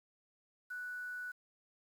sine tone with quantisation, 1480 Hz, F#6, in tune, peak -40 dBFS, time 0.7-1.32 s, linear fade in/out 10 ms, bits 10, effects none

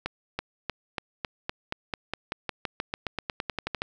accelerating click train, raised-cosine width 0.3 ms, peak -13 dBFS, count 23, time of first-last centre 0.06-3.819 s, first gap 330 ms, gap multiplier 0.93, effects none

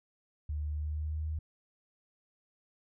sine tone with pitch glide, 74.9 to 77.9 Hz, D2 to D#2, +35 to +3 cents, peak -32 dBFS, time 0.49-1.39 s, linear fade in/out 5 ms, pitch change +68 cents, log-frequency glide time 0.69-1.28 s, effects none

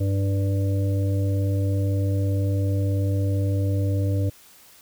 harmonic tone with a mistuned harmonic, 98 Hz, G2, in tune, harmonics 1 / 3 / 5 / 6, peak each -20 / -30 / -34 / -36 dBFS, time 0-4.3 s, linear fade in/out 10 ms, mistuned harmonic 1, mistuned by +18 cents, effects white hiss -51 dBFS RMS until 4.81 s

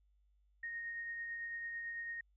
sine tone with tremolo, 1859 Hz, A#6, 5 cents flat, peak -39 dBFS, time 0.63-2.21 s, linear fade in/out 5 ms, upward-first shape triangle, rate 9 Hz, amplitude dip 30%, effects added 50 Hz sine -69 dBFS peak until 2.36 s

